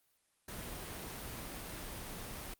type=noise; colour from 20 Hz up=pink; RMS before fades=-44 dBFS; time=0.48-2.54 s; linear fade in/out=5 ms; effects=white hiss -75 dBFS RMS until 2.59 s + Opus 32 kbps